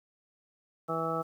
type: harmonic tone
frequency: 163.4 Hz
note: E3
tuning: 15 cents flat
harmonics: 1 / 2 / 3 / 4 / 5 / 7 / 8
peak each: -38 / -39 / -35 / -37 / -39 / -40 / -34 dBFS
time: 0.88-1.23 s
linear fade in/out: 20 ms
effects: 10-bit